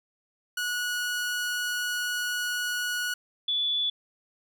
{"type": "tone pair in turn", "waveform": ["sawtooth", "sine"], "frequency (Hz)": [1462, 3451], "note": ["F#6", "A7"], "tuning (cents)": [-21, -34], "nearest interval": "octave + minor third", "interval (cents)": 1487, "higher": "second", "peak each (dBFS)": -24, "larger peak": "neither", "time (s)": [[0.57, 3.14], [3.48, 3.9]], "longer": "first", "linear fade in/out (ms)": 5, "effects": []}